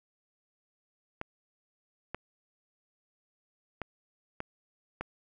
clicks, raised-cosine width 0.5 ms, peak -20 dBFS, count 5, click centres 1.214 / 2.146 / 3.817 / 4.404 / 5.01 s, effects none

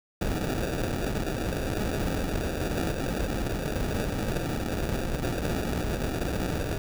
pink noise with sample-and-hold, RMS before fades -29 dBFS, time 0.21-6.78 s, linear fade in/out 2 ms, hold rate 1050 Hz, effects none

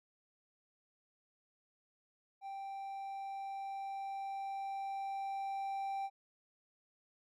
triangle tone with level ramp, 784 Hz, G5, in tune, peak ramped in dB -40 to -34 dBFS, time 2.41-6.1 s, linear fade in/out 50 ms, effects none

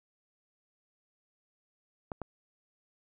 clicks, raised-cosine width 1 ms, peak -22 / -23 dBFS, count 2, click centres 2.118 / 2.217 s, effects none

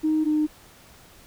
sine tone pair in turn, 311.1 / 305 Hz, D#4 / D#4, 0 / -34 cents, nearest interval unison, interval 34 cents, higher first, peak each -18 dBFS, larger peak neither, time 0.03-0.25 / 0.25-0.47 s, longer neither, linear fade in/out 20 ms, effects tanh soft clip ceiling -14 dBFS + pink hiss -51 dBFS RMS until 1.26 s

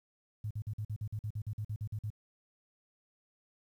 sine tone bursts, 106.3 Hz, G#2, 41 cents sharp, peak -34 dBFS, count 15, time 0.44-2.103 s, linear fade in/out 5 ms, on 67 ms, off 47 ms, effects 11-bit

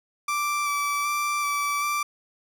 30% pulse tone with vibrato, 1165 Hz, D6, 14 cents flat, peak -21 dBFS, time 0.28-2.03 s, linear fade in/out 5 ms, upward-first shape square, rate 1.3 Hz, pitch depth 13 cents each way, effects none

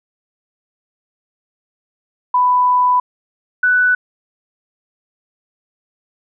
sine tone pair in turn, 994 / 1489.3 Hz, B5 / F#6, +11 / +11 cents, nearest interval perfect fifth, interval 700 cents, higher second, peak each -10 dBFS, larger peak neither, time 2.34-3 / 3.63-3.95 s, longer first, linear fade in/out 5 ms, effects none

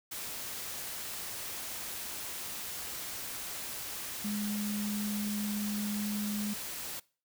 sine tone in noise, 207.7 Hz, G#3, in tune, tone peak -32 dBFS, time 4.24-6.54 s, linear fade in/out 10 ms, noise white, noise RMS -40 dBFS, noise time 0.11-7 s, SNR +5 dB, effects noise-tail reverb RT60 0.4 s tail -23 dB re dry

